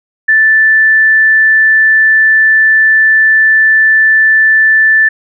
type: tone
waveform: sine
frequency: 1760 Hz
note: A6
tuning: in tune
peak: -4 dBFS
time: 0.28-5.09 s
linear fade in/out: 10 ms
effects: none